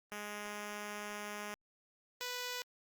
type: tone pair in turn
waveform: 5% pulse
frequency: 207.8 / 494.2 Hz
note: G#3 / B4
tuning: +1 / +1 cents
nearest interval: octave + minor third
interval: 1500 cents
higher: second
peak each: -30 / -27 dBFS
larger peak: second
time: 0.12-1.54 / 2.21-2.62 s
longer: first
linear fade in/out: 0 ms
effects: Opus 32 kbps